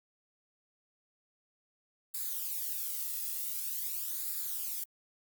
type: noise with flanger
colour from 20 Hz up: violet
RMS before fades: -36 dBFS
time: 2.14-4.84 s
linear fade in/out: 5 ms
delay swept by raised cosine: 0.33 to 1.33 ms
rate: 0.46 Hz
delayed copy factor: -0.6
effects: Opus 48 kbps